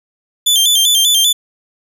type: tone with vibrato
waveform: sawtooth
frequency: 3322 Hz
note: G#7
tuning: in tune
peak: -6 dBFS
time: 0.46-1.33 s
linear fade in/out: 10 ms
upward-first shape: square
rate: 5.1 Hz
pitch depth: 81 cents each way
effects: none